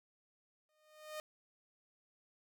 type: tone with exponential growth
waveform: sawtooth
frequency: 614 Hz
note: D#5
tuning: 23 cents flat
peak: -36 dBFS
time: 0.69-1.2 s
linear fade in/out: 1 ms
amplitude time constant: 110 ms
effects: none